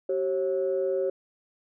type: tone pair together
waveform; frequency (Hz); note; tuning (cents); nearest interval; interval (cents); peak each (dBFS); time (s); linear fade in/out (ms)
sine; 382.5 / 542.8; G4 / C#5; -42 / -36; tritone; 606; -26; 0.09-1.1; 5
effects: tanh soft clip ceiling -17 dBFS